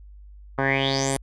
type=tone with low-pass filter sweep; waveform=10% pulse; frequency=135.7 Hz; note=C#3; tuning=36 cents flat; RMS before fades=-23 dBFS; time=0.58-1.17 s; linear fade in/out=5 ms; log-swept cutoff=1300 to 10000 Hz; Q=7.6; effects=added 50 Hz sine -42 dBFS peak until 1.22 s